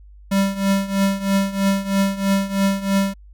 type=tone with tremolo; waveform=square; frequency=196 Hz; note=G3; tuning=in tune; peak=-14 dBFS; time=0.31-3.14 s; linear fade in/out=10 ms; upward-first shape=triangle; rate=3.1 Hz; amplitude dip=85%; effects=added 50 Hz sine -41 dBFS peak until 3.33 s